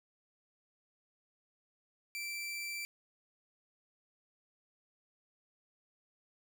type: tone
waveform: sawtooth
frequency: 2339 Hz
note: D7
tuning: 8 cents flat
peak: -35 dBFS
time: 2.15-2.85 s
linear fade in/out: 0 ms
effects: none